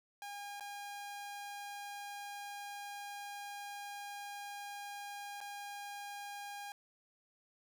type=tone with dropouts; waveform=sawtooth; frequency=812 Hz; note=G#5; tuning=39 cents flat; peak=-40 dBFS; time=0.22-6.72 s; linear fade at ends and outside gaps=1 ms; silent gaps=0.598-0.607 / 5.405-5.412 s; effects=none